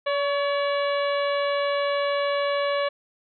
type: harmonic tone with a mistuned harmonic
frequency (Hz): 570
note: C#5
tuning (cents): +48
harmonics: 1 / 2 / 3 / 4 / 5 / 6 / 7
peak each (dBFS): -23 / -29 / -33 / -35 / -37 / -39 / -40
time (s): 0.06-2.89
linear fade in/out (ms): 10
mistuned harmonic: 2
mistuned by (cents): -28
effects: none